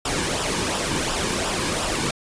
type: noise with flanger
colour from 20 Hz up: pink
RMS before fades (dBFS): -24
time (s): 0.05-2.11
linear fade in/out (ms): 5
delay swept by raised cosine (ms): 0.46 to 1.56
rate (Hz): 2.8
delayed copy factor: -0.55
effects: resampled to 22050 Hz